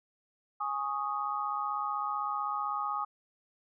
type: chord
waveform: sine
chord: Ab suspended fourth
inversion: none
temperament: equal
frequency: 830.6 / 1108.7 / 1244.5 Hz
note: Ab5 / Db6 / Eb6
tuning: 0 / 0 / 0 cents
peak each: -36 / -37 / -33 dBFS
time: 0.6-3.05 s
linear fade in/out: 10 ms
effects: none